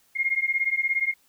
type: beating tone pair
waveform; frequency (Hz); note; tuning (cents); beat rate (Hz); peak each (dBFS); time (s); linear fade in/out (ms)
sine; 2129 / 2146; C7 / C7; +30 / +43; 17; -25; 0.15-1.14; 20
effects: white hiss -63 dBFS RMS until 1.28 s